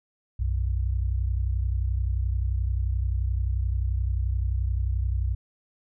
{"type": "tone pair together", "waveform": "sine", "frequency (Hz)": [61.03, 92.5], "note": ["B1", "F#2"], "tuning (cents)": [-20, 0], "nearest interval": "perfect fifth", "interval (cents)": 720, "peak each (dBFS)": [-24, -28], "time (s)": [0.39, 5.35], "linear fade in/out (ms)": 10, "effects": []}